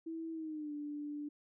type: tone with pitch glide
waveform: sine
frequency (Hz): 326.1 to 293.9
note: E4 to D4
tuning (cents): -19 to +1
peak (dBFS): -39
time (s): 0.06-1.29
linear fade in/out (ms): 10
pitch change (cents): -180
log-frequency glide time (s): 0.32-0.73
effects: none